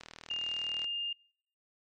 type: click train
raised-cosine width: 0.2 ms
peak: -27 dBFS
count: 34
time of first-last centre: 0.01-0.843 s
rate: 39.6 Hz
type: tone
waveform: sine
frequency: 2815 Hz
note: F7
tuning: 13 cents sharp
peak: -32 dBFS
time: 0.3-1.13 s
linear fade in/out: 5 ms
effects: noise-tail reverb RT60 0.6 s tail -26 dB re dry + MP3 48 kbps